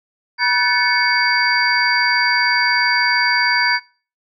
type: tone cluster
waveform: sine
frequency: 969 / 1510 / 1743 / 2220 / 4703 Hz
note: B5 / F#6 / A6 / C#7 / D8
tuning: -33 / +35 / -17 / +2 / +2 cents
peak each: -20 dBFS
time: 0.38-3.8 s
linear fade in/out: 50 ms
effects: noise-tail reverb RT60 0.4 s tail -24 dB re dry

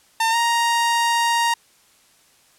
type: tone with pitch glide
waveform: sawtooth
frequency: 904 to 934.8 Hz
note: A5 to A#5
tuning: +47 to +5 cents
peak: -13 dBFS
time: 0.2-1.54 s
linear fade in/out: 5 ms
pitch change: +58 cents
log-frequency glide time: 0.31-0.36 s
effects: white hiss -56 dBFS RMS until 2.58 s + low-pass 11000 Hz 12 dB/octave

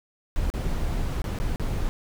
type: noise with dropouts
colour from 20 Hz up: brown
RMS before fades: -26 dBFS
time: 0.36-1.89 s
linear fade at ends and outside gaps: 0 ms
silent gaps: 0.501-0.539 / 1.218-1.242 / 1.387-1.4 / 1.559-1.597 s
effects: none

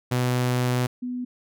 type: tone pair in turn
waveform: sawtooth / sine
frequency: 124.7 / 248.1 Hz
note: B2 / B3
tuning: +17 / +8 cents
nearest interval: octave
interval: 1191 cents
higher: second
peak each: -17 / -27 dBFS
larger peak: first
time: 0.11-0.87 / 1.02-1.25 s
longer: first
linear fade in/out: 10 ms
effects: none

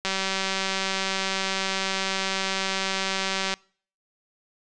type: click train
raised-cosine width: 0.2 ms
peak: -9 dBFS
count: 671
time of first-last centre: 0.05-3.54 s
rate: 192 Hz
effects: noise-tail reverb RT60 0.5 s tail -26 dB re dry + resampled to 22050 Hz

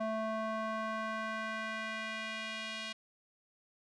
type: tone with band-pass filter sweep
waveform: square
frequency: 220 Hz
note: A3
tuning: in tune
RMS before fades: -38 dBFS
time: 0-2.93 s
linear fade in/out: 10 ms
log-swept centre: 740 to 3200 Hz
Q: 1.5
effects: resampled to 24000 Hz

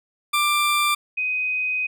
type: tone pair in turn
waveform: 20% pulse / sine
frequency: 1183 / 2507 Hz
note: D6 / D#7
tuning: +12 / +12 cents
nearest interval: octave + minor second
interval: 1300 cents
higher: second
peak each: -13 / -21 dBFS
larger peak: first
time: 0.33-0.95 / 1.17-1.87 s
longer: second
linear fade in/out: 10 ms
effects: none

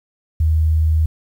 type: tone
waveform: sine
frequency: 79 Hz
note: D#2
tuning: 27 cents sharp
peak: -12 dBFS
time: 0.4-1.06 s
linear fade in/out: 5 ms
effects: 8-bit

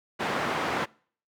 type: band-pass noise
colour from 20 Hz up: white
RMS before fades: -29 dBFS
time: 0.19-0.86 s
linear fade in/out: 20 ms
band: 140 to 1500 Hz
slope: 12 dB/octave
effects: noise-tail reverb RT60 0.5 s tail -25 dB re dry

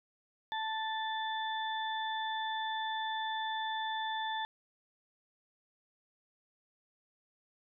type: harmonic tone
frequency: 880 Hz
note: A5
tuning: in tune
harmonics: 1 / 2 / 4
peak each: -35 / -40 / -41 dBFS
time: 0.52-4.45 s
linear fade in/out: 0 ms
effects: none

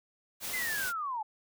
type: noise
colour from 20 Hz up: white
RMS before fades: -37 dBFS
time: 0.4-0.93 s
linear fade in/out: 50 ms
type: linear sweep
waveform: sine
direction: down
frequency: 2093 to 828 Hz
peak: -32 dBFS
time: 0.53-1.23 s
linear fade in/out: 10 ms
effects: none

